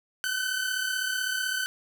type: tone pair together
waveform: sawtooth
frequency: 1498.1 / 1534 Hz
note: F#6 / G6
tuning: +21 / -38 cents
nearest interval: unison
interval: 41 cents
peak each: -27 / -26 dBFS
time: 0.24-1.66 s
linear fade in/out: 0 ms
effects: none